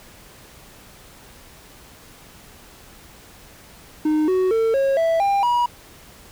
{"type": "tone with pitch steps", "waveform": "triangle", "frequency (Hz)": [307.4, 372, 450.1, 544.6, 658.9, 797.3, 964.7], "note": ["D#4", "F#4", "A4", "C#5", "E5", "G5", "B5"], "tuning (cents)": [-21, 9, 39, -31, -1, 29, -41], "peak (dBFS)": -14, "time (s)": [4.05, 5.66], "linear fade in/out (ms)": 5, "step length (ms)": 230, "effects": ["pink hiss -46 dBFS RMS until 6.31 s"]}